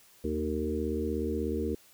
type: harmonic tone with a mistuned harmonic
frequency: 76.5 Hz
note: D#2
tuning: 29 cents flat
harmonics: 1 / 3 / 4 / 5 / 6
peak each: -35 / -35 / -35 / -35 / -35 dBFS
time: 0.24-1.75 s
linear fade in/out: 5 ms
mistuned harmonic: 3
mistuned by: -25 cents
effects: white hiss -59 dBFS RMS until 1.93 s